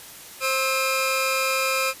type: tone cluster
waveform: sawtooth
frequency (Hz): 529 / 1306 / 2420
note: C5 / E6 / D#7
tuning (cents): +19 / -17 / -49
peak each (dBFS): -22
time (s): 0.4-1.94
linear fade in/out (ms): 50
effects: white hiss -42 dBFS RMS until 2 s + resampled to 32000 Hz

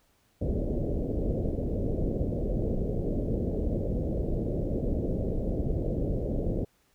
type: low-pass noise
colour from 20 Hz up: pink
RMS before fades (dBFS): -29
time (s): 0.41-6.65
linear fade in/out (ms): 5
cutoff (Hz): 590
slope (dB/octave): 48
effects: pink hiss -68 dBFS RMS until 6.94 s

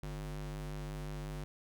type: ring-modulated tone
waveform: square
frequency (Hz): 100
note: G2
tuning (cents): +35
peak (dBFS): -37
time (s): 0.03-1.44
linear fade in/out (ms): 0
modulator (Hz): 51.4
effects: none

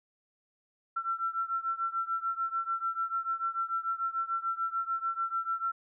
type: beating tone pair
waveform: sine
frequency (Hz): 1346 / 1352.8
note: E6 / E6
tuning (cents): +36 / +44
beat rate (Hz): 6.8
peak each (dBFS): -32 / -34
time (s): 0.96-5.72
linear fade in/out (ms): 10
effects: none

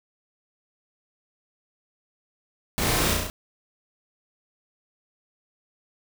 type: noise with echo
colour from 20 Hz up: pink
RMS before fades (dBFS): -26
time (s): 2.78-3.13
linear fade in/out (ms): 0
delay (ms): 34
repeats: 5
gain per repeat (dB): -2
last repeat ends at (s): 3.3
effects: none

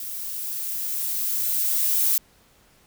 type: noise with level ramp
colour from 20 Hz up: violet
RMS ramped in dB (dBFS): -33 to -20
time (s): 0-2.18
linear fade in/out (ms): 2
effects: pink hiss -58 dBFS RMS until 2.86 s

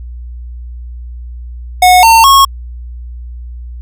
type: tone with pitch steps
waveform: square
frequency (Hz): 730 / 907 / 1095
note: F#5 / A#5 / C#6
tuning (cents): -24 / -48 / -22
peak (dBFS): -3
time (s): 1.82-2.45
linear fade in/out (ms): 5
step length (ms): 210
effects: added 60 Hz sine -23 dBFS peak until 3.81 s

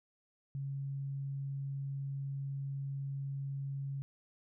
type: tone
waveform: sine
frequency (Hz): 138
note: C#3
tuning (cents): -7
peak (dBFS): -36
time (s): 0.55-4.02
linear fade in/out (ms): 0
effects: none

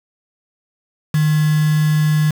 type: tone with quantisation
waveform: sine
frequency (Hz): 153.2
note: D#3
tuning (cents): -27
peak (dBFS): -12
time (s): 1.14-2.31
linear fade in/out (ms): 5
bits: 4
effects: none

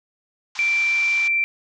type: band-pass noise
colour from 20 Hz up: white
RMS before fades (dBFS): -36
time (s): 0.55-1.28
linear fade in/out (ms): 5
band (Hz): 800 to 6400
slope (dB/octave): 48
type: tone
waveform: sine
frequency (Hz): 2349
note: D7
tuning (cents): 0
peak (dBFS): -17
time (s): 0.59-1.44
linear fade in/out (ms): 0
effects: none

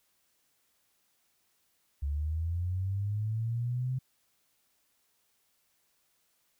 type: linear sweep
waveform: sine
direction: up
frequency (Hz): 69.3 to 130.81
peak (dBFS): -29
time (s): 2.02-3.99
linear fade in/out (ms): 10
effects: white hiss -73 dBFS RMS until 6.59 s

